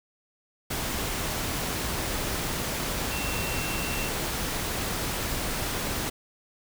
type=tone in noise; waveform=sine; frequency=2700 Hz; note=E7; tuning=41 cents sharp; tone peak=-35 dBFS; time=3.11-4.09 s; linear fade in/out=10 ms; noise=pink; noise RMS=-30 dBFS; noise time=0.7-6.1 s; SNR=-8 dB; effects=none